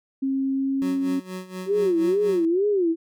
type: tone with pitch glide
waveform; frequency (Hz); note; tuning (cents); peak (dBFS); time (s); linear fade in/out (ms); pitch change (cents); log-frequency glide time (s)
sine; 269 to 272.4; C4 to C#4; +48 to -30; -21; 0.22-1.2; 10; +22; 0.53-0.93
type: tone with tremolo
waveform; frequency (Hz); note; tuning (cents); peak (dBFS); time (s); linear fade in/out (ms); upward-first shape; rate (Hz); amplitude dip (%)
25% pulse; 185; F#3; 0; -26; 0.82-2.45; 0; sine; 4.2; 80
type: tone with vibrato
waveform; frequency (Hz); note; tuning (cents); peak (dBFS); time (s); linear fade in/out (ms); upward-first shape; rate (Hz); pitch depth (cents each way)
sine; 370; F#4; 0; -18; 1.66-2.96; 50; sine; 2.2; 210
effects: none